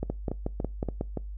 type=two click trains; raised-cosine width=2 ms; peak=-17 / -16 dBFS; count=5 / 6; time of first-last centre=0.03-1.173 / 0.1-1.011 s; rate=3.5 / 5.49 Hz; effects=noise-tail reverb RT60 0.3 s tail -24 dB re dry + added 50 Hz sine -35 dBFS peak until 1.37 s